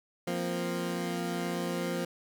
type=chord; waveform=20% pulse; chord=F suspended fourth; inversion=none; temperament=equal; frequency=174.61 / 233.1 / 261.6 Hz; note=F3 / Bb3 / C4; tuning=0 / 0 / 0 cents; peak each=-28 / -32 / -34 dBFS; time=0.27-2.05 s; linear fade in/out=5 ms; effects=none